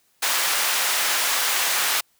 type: high-pass noise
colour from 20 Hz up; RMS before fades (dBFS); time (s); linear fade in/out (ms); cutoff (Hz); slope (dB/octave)
pink; -22; 0.22-2.01; 10; 1100; 12
effects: white hiss -64 dBFS RMS until 2.19 s